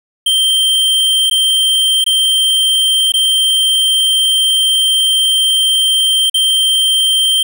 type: tone with dropouts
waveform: square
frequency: 3142 Hz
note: G7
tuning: 3 cents sharp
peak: -10 dBFS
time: 0.26-7.43 s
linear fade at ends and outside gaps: 5 ms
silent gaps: 1.299-1.31 / 2.042-2.063 / 3.121-3.138 / 6.298-6.342 s
effects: none